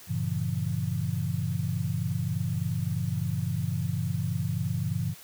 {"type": "chord", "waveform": "sine", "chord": "G diminished seventh", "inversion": "none", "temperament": "just", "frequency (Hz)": [98, 117.6, 141.12, 169.34], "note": ["G2", "Bb2", "Db3", "Fb3"], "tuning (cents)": [0, 16, 31, 47], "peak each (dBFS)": -32, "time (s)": [0.07, 5.15], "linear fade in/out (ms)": 50, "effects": ["white hiss -49 dBFS RMS until 5.23 s"]}